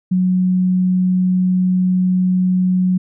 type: tone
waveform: sine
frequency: 183.6 Hz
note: F#3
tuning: 13 cents flat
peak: -12 dBFS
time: 0.11-2.98 s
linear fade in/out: 10 ms
effects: none